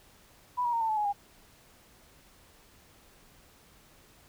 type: tone with pitch steps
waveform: sine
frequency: 987.8 / 955.8 / 924.8 / 894.9 / 865.9 / 837.9 / 810.7 Hz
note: B5 / A#5 / A#5 / A5 / A5 / G#5 / G#5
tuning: 0 / +43 / -14 / +29 / -28 / +15 / -42 cents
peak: -26 dBFS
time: 0.57-1.13 s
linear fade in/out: 20 ms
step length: 80 ms
effects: pink hiss -59 dBFS RMS until 4.28 s